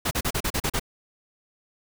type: noise bursts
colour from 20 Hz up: pink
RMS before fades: -25 dBFS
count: 8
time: 0.05-0.797 s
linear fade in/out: 10 ms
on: 61 ms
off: 37 ms
effects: none